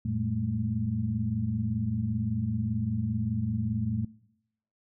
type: tone cluster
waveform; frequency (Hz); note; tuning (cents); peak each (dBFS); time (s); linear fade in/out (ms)
sine; 89.5 / 114.6 / 201.2 / 219.2; F2 / A#2 / G3 / A3; +43 / -29 / +45 / -6; -35 / -30 / -37 / -32; 0.05-4.05; 5
effects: noise-tail reverb RT60 0.8 s tail -21 dB re dry